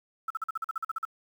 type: tone bursts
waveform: sine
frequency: 1318.5 Hz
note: E6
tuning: in tune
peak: -28 dBFS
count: 12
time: 0.28-1.052 s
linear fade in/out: 5 ms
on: 24 ms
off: 44 ms
effects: 9-bit